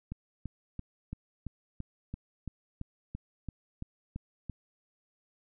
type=click train; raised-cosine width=5 ms; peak=-25 dBFS; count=14; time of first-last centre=0.12-4.497 s; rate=2.97 Hz; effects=none